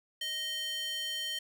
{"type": "tone with high-pass filter", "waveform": "square", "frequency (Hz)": 622.3, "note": "D#5", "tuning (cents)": 0, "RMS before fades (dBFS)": -36, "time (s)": [0.21, 1.39], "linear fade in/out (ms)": 5, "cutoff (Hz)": 2700, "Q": 6.6, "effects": []}